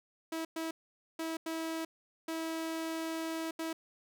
sawtooth tone bursts at uneven times, 324.5 Hz, E4, 27 cents flat, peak -31 dBFS, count 6, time 0.32-0.45 / 0.56-0.71 / 1.19-1.37 / 1.46-1.85 / 2.28-3.51 / 3.59-3.73 s, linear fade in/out 5 ms, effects none

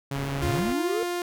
sawtooth tone, 138.7 Hz, C#3, 1 cent sharp, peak -24 dBFS, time 0.11-0.6 s, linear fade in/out 5 ms
pink low-pass noise, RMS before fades -37 dBFS, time 0.14-0.73 s, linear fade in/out 10 ms, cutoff 3000 Hz, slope 24 dB/octave
sawtooth tone with pitch glide, 349.2 to 351.6 Hz, F4 to F4, 0 to +12 cents, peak -23 dBFS, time 0.42-1.22 s, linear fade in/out 2 ms, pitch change +12 cents, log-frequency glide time 0.72-1.02 s
triangle linear sweep, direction up, 61.74 to 466.2 Hz, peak -24 dBFS, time 0.43-1.03 s, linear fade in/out 0 ms
effects none

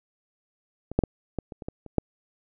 clicks, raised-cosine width 2 ms, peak -21 / -6 / -9 / -15 / -25 / -25 / -19 / -28 / -7 dBFS, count 9, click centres 0.916 / 0.99 / 1.037 / 1.387 / 1.522 / 1.622 / 1.685 / 1.863 / 1.983 s, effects none

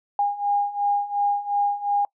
sine beating tone pair, 812 / 814.8 Hz, G#5 / G#5, -39 / -33 cents, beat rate 2.8 Hz, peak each -25 / -22 dBFS, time 0.19-2.05 s, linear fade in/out 2 ms, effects noise-tail reverb RT60 0.1 s tail -24 dB re dry

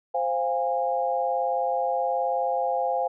sine chord, F minor, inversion second, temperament equal with one note detuned, 523.3 / 698.5 / 817.3 Hz, C5 / F5 / Ab5, 0 / 0 / -28 cents, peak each -27 dBFS, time 0.14-3.08 s, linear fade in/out 10 ms, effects none

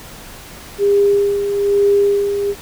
sine tone with tremolo, 403.4 Hz, G4, 50 cents sharp, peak -9 dBFS, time 0.78-2.55 s, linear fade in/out 50 ms, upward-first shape sine, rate 1.1 Hz, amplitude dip 55%, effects pink hiss -36 dBFS RMS until 2.61 s

